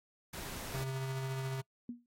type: noise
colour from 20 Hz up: pink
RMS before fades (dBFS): -44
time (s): 0.33-0.84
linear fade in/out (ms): 5
type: tone with tremolo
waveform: square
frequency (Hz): 133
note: C3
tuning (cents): +29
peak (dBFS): -35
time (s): 0.73-1.62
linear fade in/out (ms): 20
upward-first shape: triangle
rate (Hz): 14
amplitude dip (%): 30
type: tone with exponential decay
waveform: sine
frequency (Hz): 240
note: B3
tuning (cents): -49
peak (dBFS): -35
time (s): 1.89-2.06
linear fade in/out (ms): 2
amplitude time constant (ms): 35
effects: noise-tail reverb RT60 0.1 s tail -22 dB re dry + AAC 48 kbps